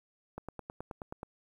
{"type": "click train", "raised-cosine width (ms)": 1, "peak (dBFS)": -26, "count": 9, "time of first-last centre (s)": [0.38, 1.231], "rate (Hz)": 9.4, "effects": ["10-bit"]}